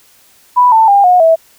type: tone with pitch steps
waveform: sine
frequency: 987.8 / 890.3 / 802.3 / 723.1 / 651.7 Hz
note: B5 / A5 / G5 / F#5 / E5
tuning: 0 / +20 / +40 / -40 / -20 cents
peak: -4 dBFS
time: 0.56-1.36 s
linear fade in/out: 20 ms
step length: 160 ms
effects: white hiss -47 dBFS RMS until 1.58 s